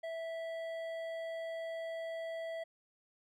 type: tone with hard clipping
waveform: sine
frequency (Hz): 657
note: E5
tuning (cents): -6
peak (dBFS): -40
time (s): 0.03-2.64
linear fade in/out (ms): 10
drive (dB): 9
effects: none